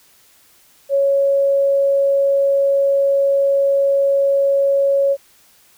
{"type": "tone", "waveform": "sine", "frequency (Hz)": 554.4, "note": "C#5", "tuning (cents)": 0, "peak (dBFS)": -12, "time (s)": [0.89, 5.17], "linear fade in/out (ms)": 50, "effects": ["white hiss -52 dBFS RMS until 5.77 s"]}